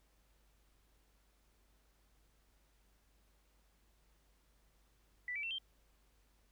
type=tone with pitch steps; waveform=sine; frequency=1975.5 / 2309 / 2699 / 3154 Hz; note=B6 / D7 / E7 / G7; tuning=0 / -30 / +40 / +10 cents; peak=-38 dBFS; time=5.28-5.584 s; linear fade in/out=2 ms; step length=76 ms; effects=added 50 Hz sine -70 dBFS peak until 6.51 s + pink hiss -75 dBFS RMS until 6.51 s